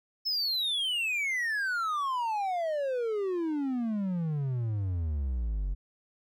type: exponential sweep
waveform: triangle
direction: down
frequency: 5300 to 43.98 Hz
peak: -26 dBFS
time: 0.25-5.75 s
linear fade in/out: 20 ms
effects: none